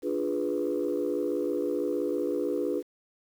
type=chord; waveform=sine; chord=D diminished seventh; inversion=none; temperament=equal; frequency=293.7 / 349.2 / 415.3 / 493.9 Hz; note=D4 / F4 / Ab4 / Cb5; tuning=0 / 0 / 0 / 0 cents; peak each=-31 dBFS; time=0.02-2.83 s; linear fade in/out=50 ms; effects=tanh soft clip ceiling -19 dBFS + 9-bit